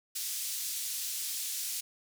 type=band-pass noise; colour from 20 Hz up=white; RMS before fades=-36 dBFS; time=0.15-1.81 s; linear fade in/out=10 ms; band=3900 to 13000 Hz; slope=12 dB/octave; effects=none